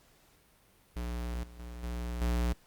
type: tone with level steps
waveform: square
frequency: 59.6 Hz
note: A#1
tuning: 39 cents sharp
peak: -34 / -49 / -42 / -35 / -28 dBFS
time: 0.96-2.53 s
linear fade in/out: 5 ms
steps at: 1.43 / 1.59 / 1.83 / 2.21 s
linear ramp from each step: 5 ms
effects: pink hiss -64 dBFS RMS until 2.66 s + Opus 48 kbps